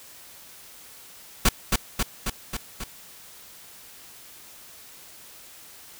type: noise with echo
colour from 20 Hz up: pink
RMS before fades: -17 dBFS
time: 1.45-1.49 s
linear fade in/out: 5 ms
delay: 270 ms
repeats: 5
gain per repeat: -3 dB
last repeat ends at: 2.84 s
effects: white hiss -47 dBFS RMS until 5.99 s